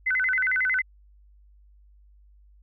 sine tone with vibrato, 1757 Hz, A6, 3 cents flat, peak -21 dBFS, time 0.06-0.82 s, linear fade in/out 10 ms, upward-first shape square, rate 11 Hz, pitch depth 260 cents each way, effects added 50 Hz sine -52 dBFS peak until 2.62 s

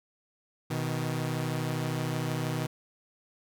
sawtooth tone pair together, 124.7 / 157.5 Hz, B2 / D#3, +17 / +21 cents, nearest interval major third, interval 404 cents, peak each -28 dBFS, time 0.7-2.67 s, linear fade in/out 10 ms, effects none

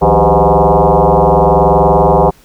sine tone with frequency modulation, 157.6 Hz, D#3, 23 cents sharp, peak -5 dBFS, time 0.01-2.31 s, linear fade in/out 20 ms, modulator 112 Hz, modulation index 7.3, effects pink hiss -46 dBFS RMS until 2.44 s

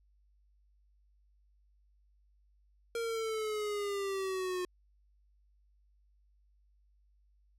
square exponential sweep, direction down, 466.2 to 360 Hz, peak -34 dBFS, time 2.95-4.65 s, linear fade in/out 2 ms, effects added 50 Hz sine -65 dBFS peak until 7.58 s + low-pass 12000 Hz 12 dB/octave

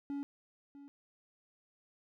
triangle tone with echo, 282.2 Hz, C#4, 31 cents sharp, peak -34 dBFS, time 0.1-0.23 s, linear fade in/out 0 ms, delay 650 ms, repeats 1, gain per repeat -14 dB, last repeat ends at 0.88 s, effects none

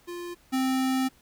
square tone pair in turn, 349.2 / 261.6 Hz, F4 / C4, 0 / 0 cents, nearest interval perfect fourth, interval 500 cents, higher first, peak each -35 / -24 dBFS, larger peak second, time 0.07-0.35 / 0.52-1.09 s, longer second, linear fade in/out 20 ms, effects pink hiss -60 dBFS RMS until 1.21 s

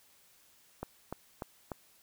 click train, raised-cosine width 1 ms, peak -23 dBFS, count 4, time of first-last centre 0.83-1.718 s, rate 3.38 Hz, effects white hiss -64 dBFS RMS until 2.02 s

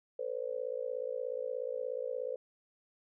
sine tone with amplitude modulation, 508 Hz, B4, 49 cents sharp, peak -30 dBFS, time 0.19-2.36 s, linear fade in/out 5 ms, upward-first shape sine, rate 56.8 Hz, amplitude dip 100%, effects none

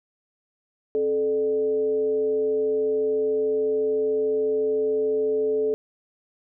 sine tone with frequency modulation, 433.1 Hz, A4, 27 cents flat, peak -20 dBFS, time 0.95-5.74 s, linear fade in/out 0 ms, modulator 165 Hz, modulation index 0.37, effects none

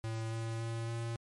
square tone with pitch steps, 112.5 / 113.61 / 114.73 / 115.86 Hz, A2 / A#2 / A#2 / A#2, +39 / -44 / -27 / -10 cents, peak -36 dBFS, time 0.04-1.16 s, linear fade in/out 0 ms, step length 280 ms, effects MP3 48 kbps

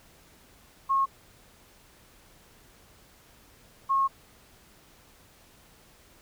sine tone pair in turn, 1086 / 1086 Hz, C#6 / C#6, -36 / -36 cents, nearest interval unison, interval 0 cents, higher neither, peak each -21 dBFS, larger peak neither, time 0.89-1.06 / 3.89-4.08 s, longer second, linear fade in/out 20 ms, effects pink hiss -57 dBFS RMS until 6.21 s

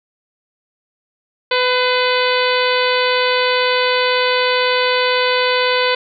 harmonic tone with a mistuned harmonic, 501 Hz, B4, 25 cents sharp, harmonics 1 / 2 / 3 / 4 / 5 / 6 / 7 / 8 / 9, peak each -17 / -20 / -22 / -23 / -24 / -25 / -25 / -26 / -27 dBFS, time 1.51-5.95 s, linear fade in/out 5 ms, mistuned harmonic 4, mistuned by +31 cents, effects none

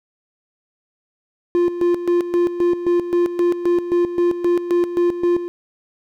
triangle tone with tremolo, 349.2 Hz, F4, in tune, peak -11 dBFS, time 1.55-5.48 s, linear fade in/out 0 ms, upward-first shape square, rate 3.8 Hz, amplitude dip 70%, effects none

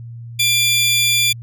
sawtooth tone pair together, 2383 / 3460 Hz, D7 / A7, +25 / -30 cents, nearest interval tritone, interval 645 cents, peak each -13 dBFS, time 0.39-1.33 s, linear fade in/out 10 ms, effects added 117 Hz sine -30 dBFS peak until 1.42 s

